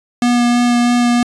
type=tone with vibrato; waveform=square; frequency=241.3 Hz; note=B3; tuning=40 cents flat; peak=-11 dBFS; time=0.22-1.23 s; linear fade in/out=2 ms; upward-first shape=sine; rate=3.1 Hz; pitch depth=10 cents each way; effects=resampled to 22050 Hz